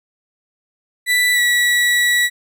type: tone with pitch glide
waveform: 35% pulse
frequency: 1975.5 to 1941.6 Hz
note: B6 to B6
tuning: 0 to -30 cents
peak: -11 dBFS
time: 1.06-2.3 s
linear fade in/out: 50 ms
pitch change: -30 cents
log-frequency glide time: 1.33-1.4 s
effects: none